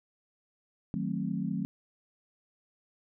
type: chord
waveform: sine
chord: D# diminished seventh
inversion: none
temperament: equal with one note detuned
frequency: 155.56 / 185 / 220 / 265.4 Hz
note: D#3 / F#3 / A3 / C4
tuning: 0 / 0 / 0 / +25 cents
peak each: -37 / -33 / -35 / -37 dBFS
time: 0.94-1.65 s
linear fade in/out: 0 ms
effects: none